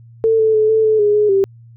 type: tone with pitch steps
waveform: sine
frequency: 447.6 / 439.5 / 431.7 / 440.6 / 434.5 / 414.9 / 420.1 / 390.4 Hz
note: A4 / A4 / A4 / A4 / A4 / G#4 / G#4 / G4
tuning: +30 / -2 / -33 / +2 / -22 / -2 / +20 / -7 cents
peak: -10 dBFS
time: 0.24-1.44 s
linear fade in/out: 0 ms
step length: 150 ms
effects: added 116 Hz sine -39 dBFS peak until 1.76 s